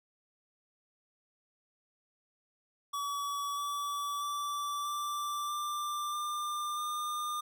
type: tone with pitch steps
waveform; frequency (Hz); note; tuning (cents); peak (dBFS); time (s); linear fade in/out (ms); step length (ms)
square; 1139 / 1150.2 / 1161.6 / 1173.1 / 1184.6 / 1196.3 / 1208.1; C#6 / D6 / D6 / D6 / D6 / D6 / D6; +47 / -36 / -19 / -2 / +15 / +32 / +49; -34; 2.93-7.41; 10; 640
effects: none